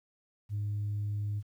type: tone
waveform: sine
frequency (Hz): 103.4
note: G#2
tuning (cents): -7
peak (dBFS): -29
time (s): 0.49-1.43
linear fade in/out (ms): 50
effects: tanh soft clip ceiling -28 dBFS + 11-bit